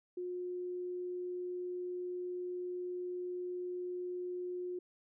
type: tone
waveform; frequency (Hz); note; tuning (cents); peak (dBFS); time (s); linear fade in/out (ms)
sine; 359.2; F4; +49; -37; 0.17-4.79; 5
effects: none